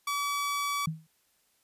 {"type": "tone", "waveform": "sawtooth", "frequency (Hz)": 1144, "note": "D6", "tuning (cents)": -46, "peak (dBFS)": -25, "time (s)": [0.07, 0.86], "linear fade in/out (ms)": 5}
{"type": "tone with exponential decay", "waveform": "sine", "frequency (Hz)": 159.1, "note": "D#3", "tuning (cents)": 39, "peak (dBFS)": -25, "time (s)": [0.87, 1.07], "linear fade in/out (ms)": 5, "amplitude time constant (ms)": 43}
{"effects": ["white hiss -70 dBFS RMS until 1.63 s", "resampled to 32000 Hz"]}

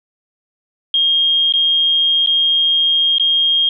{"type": "tone with dropouts", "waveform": "sine", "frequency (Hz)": 3233, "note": "G#7", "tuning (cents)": -47, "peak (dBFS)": -11, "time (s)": [0.94, 3.69], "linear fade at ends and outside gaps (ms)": 2, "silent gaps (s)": [[1.524, 1.537], [2.262, 2.272], [3.183, 3.197]], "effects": []}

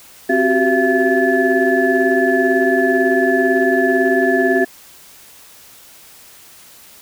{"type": "tone cluster", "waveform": "sine", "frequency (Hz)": [262.7, 368.8, 386.8, 677, 1729], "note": ["C4", "F#4", "G4", "E5", "A6"], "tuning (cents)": [7, -6, -23, 46, -31], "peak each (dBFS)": -18, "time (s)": [0.29, 4.65], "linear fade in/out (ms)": 10, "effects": ["tanh soft clip ceiling -1 dBFS", "white hiss -43 dBFS RMS until 7.01 s"]}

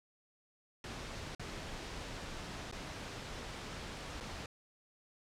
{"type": "noise with dropouts", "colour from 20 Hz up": "pink", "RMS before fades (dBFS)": -44, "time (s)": [0.84, 4.46], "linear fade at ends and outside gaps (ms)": 2, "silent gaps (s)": [[1.35, 1.395], [2.714, 2.724], [4.203, 4.207]], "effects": ["low-pass 6000 Hz 12 dB/octave"]}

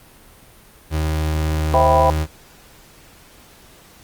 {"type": "tone", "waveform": "35% pulse", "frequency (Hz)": 77.78, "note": "D#2", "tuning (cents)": 0, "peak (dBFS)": -16, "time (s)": [0.9, 2.27], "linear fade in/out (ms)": 50}
{"type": "chord", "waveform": "sine", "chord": "C major seventh", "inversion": "none", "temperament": "equal", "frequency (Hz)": [523.3, 659.3, 784, 987.8], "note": ["C5", "E5", "G5", "B5"], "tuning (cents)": [0, 0, 0, 0], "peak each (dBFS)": [-18, -18, -17, -17], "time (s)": [1.74, 2.1], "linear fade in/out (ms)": 0}
{"effects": ["pink hiss -47 dBFS RMS until 4.03 s", "Opus 32 kbps"]}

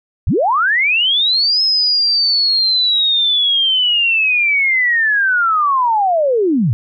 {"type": "linear two-way sweep", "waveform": "sine", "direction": "up then down", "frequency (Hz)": [43.23, 5180, 96.8], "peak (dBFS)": -11, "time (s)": [0.27, 6.73], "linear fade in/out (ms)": 0, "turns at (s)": 1.62, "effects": []}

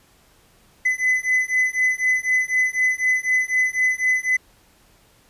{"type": "beating tone pair", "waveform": "triangle", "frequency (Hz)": [2015, 2019], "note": ["B6", "B6"], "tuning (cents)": [34, 38], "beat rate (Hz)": 4, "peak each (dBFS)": -19, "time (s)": [0.85, 4.37], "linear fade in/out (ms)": 10, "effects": ["pink hiss -56 dBFS RMS until 5.29 s", "resampled to 32000 Hz"]}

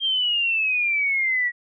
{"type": "exponential sweep", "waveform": "sine", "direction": "down", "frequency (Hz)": [3206, 1919], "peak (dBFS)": -19, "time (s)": [0, 1.52], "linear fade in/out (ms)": 50, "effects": []}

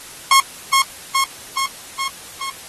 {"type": "tone with echo", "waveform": "sawtooth", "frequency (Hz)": 1083, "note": "C#6", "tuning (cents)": -41, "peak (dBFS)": -5, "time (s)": [0.31, 0.4], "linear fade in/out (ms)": 2, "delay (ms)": 420, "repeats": 5, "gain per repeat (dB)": -3, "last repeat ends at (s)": 2.5, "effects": ["white hiss -37 dBFS RMS until 2.68 s", "AAC 32 kbps"]}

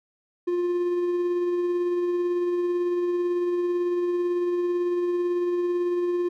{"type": "tone with tremolo", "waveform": "triangle", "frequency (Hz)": 352.2, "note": "F4", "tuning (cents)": 15, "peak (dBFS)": -19, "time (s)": [0.47, 6.29], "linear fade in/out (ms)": 10, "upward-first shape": "sine", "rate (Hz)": 18, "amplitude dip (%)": 25, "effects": []}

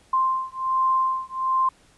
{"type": "beating tone pair", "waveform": "sine", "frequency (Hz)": [1046.5, 1047.8], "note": ["C6", "C6"], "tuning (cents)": [0, 2], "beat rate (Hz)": 1.3, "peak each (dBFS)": -23, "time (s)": [0.13, 1.69], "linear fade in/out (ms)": 5, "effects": ["pink hiss -57 dBFS RMS until 1.97 s", "resampled to 24000 Hz"]}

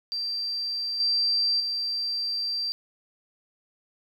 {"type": "tone with level steps", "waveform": "sine", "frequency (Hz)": 4699, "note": "D8", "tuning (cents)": 0, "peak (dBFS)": [-27, -21, -26], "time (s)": [0.12, 2.72], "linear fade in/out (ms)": 0, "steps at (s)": [1, 1.6], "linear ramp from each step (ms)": 2, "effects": ["9-bit"]}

